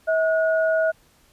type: tone pair together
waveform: sine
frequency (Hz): 643 / 1450.2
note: E5 / F#6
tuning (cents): -43 / -35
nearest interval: octave + major second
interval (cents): 1408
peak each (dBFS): -18 / -25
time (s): 0.07-0.92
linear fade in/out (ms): 20
effects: pink hiss -58 dBFS RMS until 1.32 s + resampled to 32000 Hz